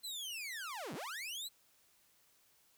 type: linear two-way sweep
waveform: sawtooth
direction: down then up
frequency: 4141 to 123.47 to 4141 Hz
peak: -38 dBFS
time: 0.03-1.49 s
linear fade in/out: 20 ms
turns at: 0.94 s
effects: white hiss -70 dBFS RMS until 2.77 s